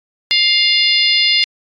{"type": "harmonic tone", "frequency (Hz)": 703, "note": "F5", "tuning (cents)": 11, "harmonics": [3, 4, 5, 6, 7], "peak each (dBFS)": [-17, -17, -17, -17, -17], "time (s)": [0.31, 1.44], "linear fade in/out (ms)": 0, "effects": ["AAC 64 kbps"]}